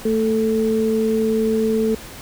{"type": "tone pair together", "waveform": "sine", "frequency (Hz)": [222.5, 440], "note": ["A3", "A4"], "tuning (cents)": [20, 0], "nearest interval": "octave", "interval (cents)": 1180, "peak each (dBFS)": [-19, -18], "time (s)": [0.05, 1.95], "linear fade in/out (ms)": 5, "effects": ["pink hiss -37 dBFS RMS until 2.21 s"]}